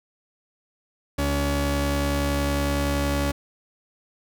sawtooth tone pair together, 70.78 / 283.1 Hz, C#2 / C#4, +37 / +37 cents, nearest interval 2 octaves, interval 2400 cents, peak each -20 dBFS, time 1.18-3.32 s, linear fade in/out 10 ms, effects none

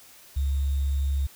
sine tone with sample-and-hold, 69.3 Hz, C#2, in tune, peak -22 dBFS, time 0.36-1.27 s, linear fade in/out 10 ms, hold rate 3675 Hz, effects white hiss -51 dBFS RMS until 1.35 s

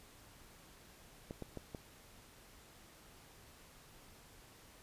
clicks, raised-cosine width 2 ms, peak -30 dBFS, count 4, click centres 1.309 / 1.423 / 1.573 / 1.748 s, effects pink hiss -60 dBFS RMS until 4.82 s + resampled to 32000 Hz

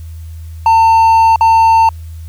triangle tone with dropouts, 900 Hz, A5, 39 cents sharp, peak -3 dBFS, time 0.66-1.89 s, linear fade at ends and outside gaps 2 ms, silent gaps 1.36-1.409 s, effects added 81 Hz sine -25 dBFS peak until 2.28 s + white hiss -48 dBFS RMS until 2.28 s

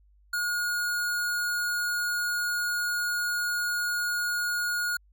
square tone, 1439 Hz, F#6, 49 cents flat, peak -27 dBFS, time 0.33-4.97 s, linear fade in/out 5 ms, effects added 50 Hz sine -57 dBFS peak until 5.12 s

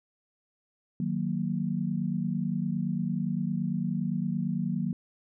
sine chord, D# minor, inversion none, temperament equal, 155.56 / 185 / 233.1 Hz, D#3 / F#3 / A#3, 0 / 0 / 0 cents, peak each -32 / -30 / -32 dBFS, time 1-4.93 s, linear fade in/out 2 ms, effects none

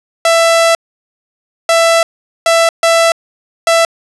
sawtooth tone bursts at uneven times, 665 Hz, E5, 15 cents sharp, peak -3 dBFS, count 5, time 0.25-0.75 / 1.69-2.03 / 2.46-2.69 / 2.83-3.12 / 3.67-3.85 s, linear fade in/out 2 ms, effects resampled to 24000 Hz + 7-bit

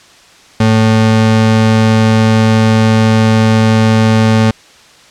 square ring-modulated tone, 165.4 Hz, E3, 6 cents sharp, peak -4 dBFS, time 0.6-4.51 s, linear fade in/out 5 ms, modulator 57 Hz, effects white hiss -41 dBFS RMS until 5.1 s + low-pass 6000 Hz 12 dB/octave

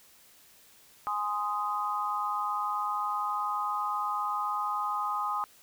sine chord, Ab major, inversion none, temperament just, 830.6 / 1038.3 / 1245.9 Hz, Ab5 / C6 / Eb6, 0 / -14 / +2 cents, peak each -34 / -34 / -31 dBFS, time 1.07-5.44 s, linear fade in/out 0 ms, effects white hiss -58 dBFS RMS until 5.62 s

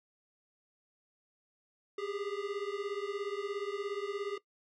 square beating tone pair, 396.1 / 413.1 Hz, G4 / G#4, +18 / -9 cents, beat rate 17 Hz, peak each -39 / -39 dBFS, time 1.98-4.38 s, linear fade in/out 5 ms, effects noise-tail reverb RT60 0.1 s tail -18 dB re dry + low-pass 4000 Hz 12 dB/octave

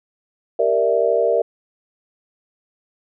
sine chord, E half-diminished seventh, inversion first, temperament equal, 392 / 466.2 / 587.3 / 659.3 Hz, G4 / Bb4 / D5 / E5, 0 / 0 / 0 / 0 cents, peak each -24 / -18 / -20 / -20 dBFS, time 0.59-1.42 s, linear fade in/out 5 ms, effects none

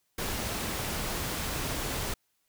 pink noise, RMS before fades -33 dBFS, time 0.18-2.14 s, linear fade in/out 5 ms, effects white hiss -75 dBFS RMS until 2.48 s

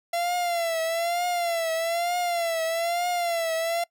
45% pulse tone with vibrato, 680 Hz, F5, 46 cents flat, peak -24 dBFS, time 0.13-3.84 s, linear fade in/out 5 ms, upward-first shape triangle, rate 1.1 Hz, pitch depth 89 cents each way, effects noise-tail reverb RT60 0.1 s tail -22 dB re dry

